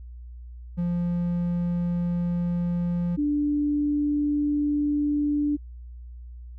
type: tone pair in turn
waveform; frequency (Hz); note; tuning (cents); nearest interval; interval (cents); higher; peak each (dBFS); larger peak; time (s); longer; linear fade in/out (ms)
triangle / sine; 174.2 / 293; F3 / D4; -4 / -4; major sixth; 900; second; -21; neither; 0.77-3.17 / 3.17-5.57; neither; 20
effects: added 60 Hz sine -38 dBFS peak until 6.58 s